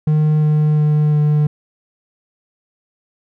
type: tone with pitch steps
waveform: triangle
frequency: 153 / 151.86 / 150.72 / 149.59 Hz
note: D#3 / D#3 / D3 / D3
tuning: -29 / -42 / +45 / +32 cents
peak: -9 dBFS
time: 0.07-1.47 s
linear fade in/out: 5 ms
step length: 350 ms
effects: none